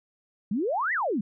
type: exponential two-way sweep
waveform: sine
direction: up then down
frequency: 185 to 2046 to 185 Hz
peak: -24 dBFS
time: 0.51-1.21 s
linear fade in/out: 5 ms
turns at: 0.93 s
effects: none